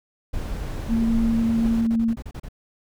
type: noise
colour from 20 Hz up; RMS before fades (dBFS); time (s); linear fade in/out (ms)
brown; -28; 0.33-1.82; 10
type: tone with vibrato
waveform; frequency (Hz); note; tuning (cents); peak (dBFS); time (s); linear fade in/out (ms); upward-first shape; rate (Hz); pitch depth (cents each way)
sine; 228.2; A#3; -37; -18; 0.88-2.16; 50; sine; 9.8; 9
type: noise bursts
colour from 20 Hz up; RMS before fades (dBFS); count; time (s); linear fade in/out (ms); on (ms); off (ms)
brown; -34; 10; 1.64-2.487; 5; 55; 33
effects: none